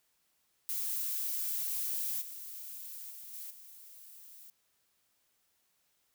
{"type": "noise with level steps", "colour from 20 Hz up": "violet", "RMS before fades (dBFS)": [-35, -45, -48, -44, -53], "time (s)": [0.69, 4.5], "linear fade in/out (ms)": 0, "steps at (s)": [2.21, 3.1, 3.33, 3.5], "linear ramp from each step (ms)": 10, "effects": ["white hiss -75 dBFS RMS until 6.14 s"]}